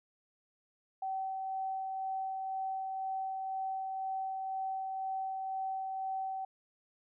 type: tone with tremolo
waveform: sine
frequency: 766 Hz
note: G5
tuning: 40 cents flat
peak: -33 dBFS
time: 1.02-6.45 s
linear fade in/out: 5 ms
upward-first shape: sine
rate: 2 Hz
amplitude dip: 25%
effects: none